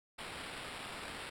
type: noise with sample-and-hold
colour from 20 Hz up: blue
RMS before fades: -45 dBFS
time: 0.18-1.3 s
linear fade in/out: 10 ms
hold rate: 6300 Hz
effects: low-pass 11000 Hz 12 dB/octave